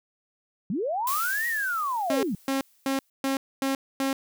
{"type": "linear two-way sweep", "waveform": "sine", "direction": "up then down", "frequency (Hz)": [160, 1921, 160], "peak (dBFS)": -25, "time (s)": [0.7, 2.35], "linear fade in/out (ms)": 2, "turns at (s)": 1.47}
{"type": "noise with exponential decay", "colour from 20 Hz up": "blue", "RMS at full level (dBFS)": -29, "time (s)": [1.07, 3.1], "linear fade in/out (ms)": 2, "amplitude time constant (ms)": 440}
{"type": "tone bursts", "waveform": "sawtooth", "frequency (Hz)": 270, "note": "C#4", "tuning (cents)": -45, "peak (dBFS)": -20, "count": 6, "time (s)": [2.1, 4.13], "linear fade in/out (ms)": 2, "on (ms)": 130, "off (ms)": 250}
{"effects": []}